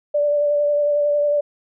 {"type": "tone with vibrato", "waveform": "sine", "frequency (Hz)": 585, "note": "D5", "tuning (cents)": -7, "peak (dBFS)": -15, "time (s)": [0.14, 1.41], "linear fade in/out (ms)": 10, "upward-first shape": "sine", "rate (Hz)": 11, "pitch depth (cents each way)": 17, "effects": []}